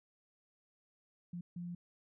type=tone bursts at uneven times; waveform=sine; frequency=174.61 Hz; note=F3; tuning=in tune; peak=-40 dBFS; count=2; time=1.33-1.41 / 1.56-1.75 s; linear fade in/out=5 ms; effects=none